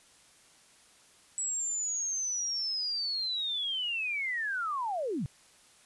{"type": "linear sweep", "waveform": "sine", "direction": "down", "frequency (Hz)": [7840, 112.6], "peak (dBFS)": -30, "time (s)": [1.38, 5.26], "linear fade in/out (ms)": 0, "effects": ["white hiss -60 dBFS RMS until 5.85 s", "resampled to 24000 Hz"]}